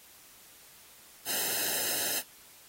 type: noise with comb filter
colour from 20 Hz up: white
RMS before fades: -31 dBFS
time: 1.25-2.23 s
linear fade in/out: 50 ms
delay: 0.87 ms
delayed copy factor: -1
effects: white hiss -55 dBFS RMS until 2.68 s + AAC 48 kbps